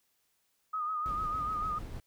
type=tone with vibrato; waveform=sine; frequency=1244.5 Hz; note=D#6; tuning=in tune; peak=-31 dBFS; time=0.73-1.79 s; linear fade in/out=10 ms; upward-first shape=sine; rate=6.7 Hz; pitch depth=49 cents each way
type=noise with tremolo; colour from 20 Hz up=brown; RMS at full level=-41 dBFS; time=1.06-2 s; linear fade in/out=0 ms; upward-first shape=triangle; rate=6.9 Hz; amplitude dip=25%
effects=white hiss -75 dBFS RMS until 2.06 s